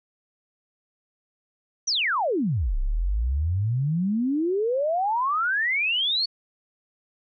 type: exponential two-way sweep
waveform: sine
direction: down then up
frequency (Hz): 6230 to 30.8 to 4506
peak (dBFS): -21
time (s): 1.87-6.26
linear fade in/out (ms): 10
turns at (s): 2.78
effects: none